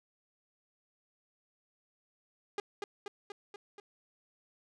sawtooth tone with echo, 406.8 Hz, G#4, 36 cents flat, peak -29 dBFS, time 2.58-2.6 s, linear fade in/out 2 ms, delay 240 ms, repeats 5, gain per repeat -3 dB, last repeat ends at 3.8 s, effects low-pass 6000 Hz 12 dB/octave

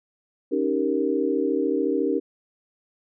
sine chord, Eb dominant seventh, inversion third, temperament equal, 277.2 / 311.1 / 392 / 466.2 Hz, Db4 / Eb4 / G4 / Bb4, 0 / 0 / 0 / 0 cents, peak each -26 dBFS, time 0.51-2.2 s, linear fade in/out 20 ms, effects none

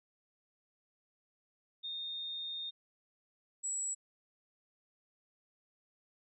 sine tone pair in turn, 3667 / 7770 Hz, A#7 / B8, -29 / -29 cents, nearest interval octave + minor second, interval 1300 cents, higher second, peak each -38 / -34 dBFS, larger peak second, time 1.83-2.71 / 3.63-3.95 s, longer first, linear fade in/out 20 ms, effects none

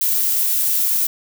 violet noise, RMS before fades -18 dBFS, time 0.01-1.07 s, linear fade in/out 5 ms, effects none

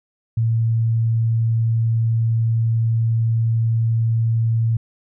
sine tone, 113.9 Hz, A#2, 40 cents flat, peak -15 dBFS, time 0.37-4.77 s, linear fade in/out 5 ms, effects none

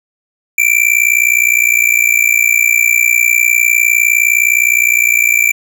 square tone with amplitude modulation, 2349 Hz, D7, in tune, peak -5 dBFS, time 0.58-5.52 s, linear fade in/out 5 ms, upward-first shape sine, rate 59.7 Hz, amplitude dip 95%, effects none

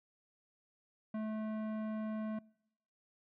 sine tone with tanh clipping, 216.9 Hz, A3, 25 cents flat, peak -38 dBFS, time 1.14-2.39 s, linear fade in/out 5 ms, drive 15 dB, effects noise-tail reverb RT60 0.8 s tail -26 dB re dry

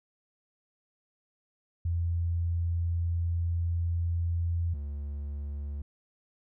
sine / triangle tone pair in turn, 85.1 / 71.92 Hz, F2 / D2, -44 / -36 cents, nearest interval minor third, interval 292 cents, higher first, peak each -26 / -31 dBFS, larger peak first, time 1.85-4.74 / 4.74-5.82 s, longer first, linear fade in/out 5 ms, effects none

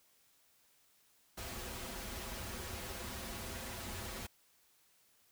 pink noise with comb filter, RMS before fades -44 dBFS, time 1.37-4.27 s, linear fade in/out 10 ms, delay 6.7 ms, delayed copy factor -0.8, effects white hiss -70 dBFS RMS until 5.31 s

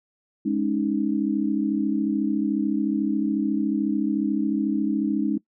sine chord, Ab suspended fourth, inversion none, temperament equal with one note detuned, 208.7 / 277.2 / 311.1 Hz, Ab3 / Db4 / Eb4, +9 / 0 / 0 cents, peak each -25 dBFS, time 0.45-5.38 s, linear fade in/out 10 ms, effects noise-tail reverb RT60 0.1 s tail -20 dB re dry

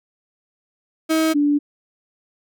35% pulse / sine tone pair in turn, 318.8 / 290.8 Hz, D#4 / D4, +42 / -17 cents, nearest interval major second, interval 159 cents, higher first, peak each -14 dBFS, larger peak neither, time 1.09-1.34 / 1.34-1.59 s, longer neither, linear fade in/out 20 ms, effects none

